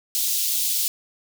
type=high-pass noise; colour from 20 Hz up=white; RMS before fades=-23 dBFS; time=0.15-0.88 s; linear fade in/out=0 ms; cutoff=3300 Hz; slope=24 dB/octave; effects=none